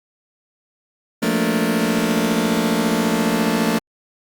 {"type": "chord", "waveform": "sawtooth", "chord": "Bb major seventh", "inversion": "second", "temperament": "just", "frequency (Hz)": [174.81, 218.5, 233.1, 291.4], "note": ["F3", "A3", "Bb3", "D4"], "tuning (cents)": [2, -12, 0, -13], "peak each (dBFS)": [-20, -17, -17, -20], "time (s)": [1.22, 3.79], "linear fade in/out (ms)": 10, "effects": ["Opus 48 kbps"]}